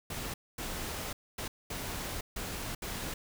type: noise bursts at uneven times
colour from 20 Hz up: pink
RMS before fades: -38 dBFS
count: 6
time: 0.1-0.34 / 0.58-1.13 / 1.38-1.48 / 1.7-2.21 / 2.36-2.75 / 2.82-3.14 s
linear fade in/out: 5 ms
effects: none